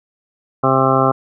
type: harmonic tone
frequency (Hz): 132.7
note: C3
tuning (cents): +25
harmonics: 1 / 2 / 3 / 4 / 5 / 6 / 8 / 9 / 10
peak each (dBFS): -20 / -20 / -20 / -20 / -20 / -20 / -20 / -20 / -20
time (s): 0.63-1.12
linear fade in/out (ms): 10
effects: none